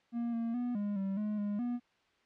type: tone with pitch steps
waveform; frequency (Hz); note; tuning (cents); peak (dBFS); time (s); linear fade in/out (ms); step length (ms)
triangle; 235.6 / 230.7 / 244.2 / 205 / 194.1 / 210.9 / 205.4 / 242.4; A#3 / A#3 / B3 / G#3 / G3 / G#3 / G#3 / B3; +19 / -18 / -19 / -22 / -17 / +27 / -19 / -32; -30; 0.12-1.8; 50; 210
effects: white hiss -70 dBFS RMS until 2.25 s + low-pass 3000 Hz 12 dB/octave